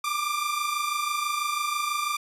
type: tone pair together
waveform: sawtooth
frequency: 1173.9 / 1200 Hz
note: D6 / D6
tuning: -1 / +37 cents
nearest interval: unison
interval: 38 cents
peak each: -25 / -25 dBFS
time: 0.04-2.17 s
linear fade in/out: 5 ms
effects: resampled to 32000 Hz